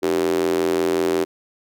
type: tone with high-pass filter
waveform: square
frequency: 42.72 Hz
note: F1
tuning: 37 cents flat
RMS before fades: -20 dBFS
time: 0.02-1.25 s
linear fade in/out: 20 ms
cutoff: 360 Hz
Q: 5.4
effects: none